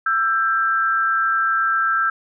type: tone pair together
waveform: sine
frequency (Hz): 1332.8 / 1585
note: E6 / G6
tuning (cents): +19 / +19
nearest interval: minor third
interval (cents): 300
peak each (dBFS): -18 / -20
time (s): 0.06-2.1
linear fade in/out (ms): 5
effects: none